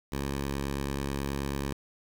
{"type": "tone", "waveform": "10% pulse", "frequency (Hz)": 69.3, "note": "C#2", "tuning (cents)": 0, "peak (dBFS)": -22, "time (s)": [0.12, 1.73], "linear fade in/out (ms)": 5, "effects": ["8-bit"]}